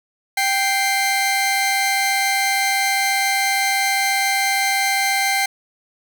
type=tone pair together; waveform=sawtooth; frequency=784 / 2089 Hz; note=G5 / C7; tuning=0 / -3 cents; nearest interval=octave + perfect fourth; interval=1697 cents; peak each=-16 dBFS; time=0.37-5.46 s; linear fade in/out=5 ms; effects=none